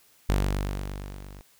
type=tone with level ramp; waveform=sawtooth; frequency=48.69 Hz; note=G1; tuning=11 cents flat; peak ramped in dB=-16 to -39 dBFS; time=0.29-1.41 s; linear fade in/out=0 ms; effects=white hiss -60 dBFS RMS until 1.59 s